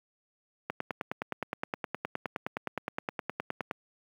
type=click train; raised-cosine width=0.5 ms; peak=-16 dBFS; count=30; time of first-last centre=0.7-3.711 s; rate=9.63 Hz; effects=high-pass 150 Hz 12 dB/octave + 9-bit